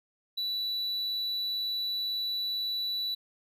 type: tone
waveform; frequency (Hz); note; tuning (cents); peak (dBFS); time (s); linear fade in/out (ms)
triangle; 3951; B7; 0; -28; 0.37-3.15; 10
effects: none